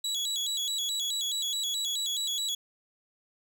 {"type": "tone with vibrato", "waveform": "30% pulse", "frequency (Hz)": 3628, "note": "A#7", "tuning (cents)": -48, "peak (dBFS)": -26, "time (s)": [0.04, 2.55], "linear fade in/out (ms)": 5, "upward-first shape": "square", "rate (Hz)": 4.7, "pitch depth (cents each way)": 130, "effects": []}